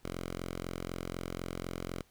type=tone; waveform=5% pulse; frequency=44.01 Hz; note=F1; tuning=14 cents sharp; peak=-26 dBFS; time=0.03-2.03 s; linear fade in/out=20 ms; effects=pink hiss -67 dBFS RMS until 2.1 s